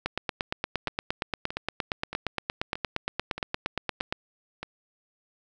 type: two click trains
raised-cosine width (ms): 0.3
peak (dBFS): -19 / -11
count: 7 / 36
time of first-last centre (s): 0.88-4.63 / 0.06-4.125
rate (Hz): 1.6 / 8.61
effects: none